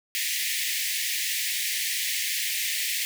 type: high-pass noise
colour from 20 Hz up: pink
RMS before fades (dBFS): -28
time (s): 0.15-3.05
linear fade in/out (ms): 0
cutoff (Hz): 1800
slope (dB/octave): 96
effects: none